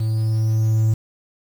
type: tone with level ramp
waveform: triangle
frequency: 110.3 Hz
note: A2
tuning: 5 cents sharp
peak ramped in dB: -16 to -11 dBFS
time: 0-0.94 s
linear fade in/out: 5 ms
effects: tanh soft clip ceiling -7 dBFS + 7-bit